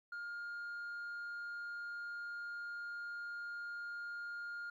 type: tone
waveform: sine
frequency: 1413 Hz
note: F6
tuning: 20 cents sharp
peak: -39 dBFS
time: 0.12-4.7 s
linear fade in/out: 5 ms
effects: tanh soft clip ceiling -41 dBFS + 13-bit